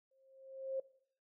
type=tone with exponential growth; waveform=sine; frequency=533 Hz; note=C5; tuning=32 cents sharp; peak=-33 dBFS; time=0.11-0.8 s; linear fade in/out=5 ms; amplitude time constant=150 ms; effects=noise-tail reverb RT60 0.6 s tail -19 dB re dry